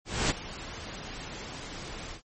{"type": "noise with ADSR envelope", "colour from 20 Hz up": "pink", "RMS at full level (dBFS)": -25, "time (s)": [0.05, 2.22], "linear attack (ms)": 250, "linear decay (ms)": 23, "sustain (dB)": -15, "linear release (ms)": 110, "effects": ["MP3 32 kbps"]}